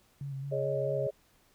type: tone with vibrato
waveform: sine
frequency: 137.7 Hz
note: C#3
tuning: 11 cents flat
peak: -35 dBFS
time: 0.21-1.07 s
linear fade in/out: 2 ms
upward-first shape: square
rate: 4.6 Hz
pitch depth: 30 cents each way
type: chord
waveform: sine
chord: Ab suspended fourth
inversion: none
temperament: equal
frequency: 415.3 / 554.4 / 622.3 Hz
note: Ab4 / Db5 / Eb5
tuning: 0 / 0 / 0 cents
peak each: -35 / -32 / -34 dBFS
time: 0.51-1.11 s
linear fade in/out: 20 ms
effects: pink hiss -66 dBFS RMS until 1.54 s